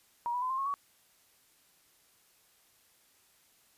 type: tone with pitch steps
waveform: sine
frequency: 951 / 984 / 1018.1 / 1053.4 / 1089.9 / 1127.7 Hz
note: A#5 / B5 / C6 / C6 / C#6 / C#6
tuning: +34 / -7 / -48 / +11 / -30 / +29 cents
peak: -30 dBFS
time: 0.26-0.74 s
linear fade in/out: 0 ms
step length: 80 ms
effects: white hiss -66 dBFS RMS until 3.77 s + resampled to 32000 Hz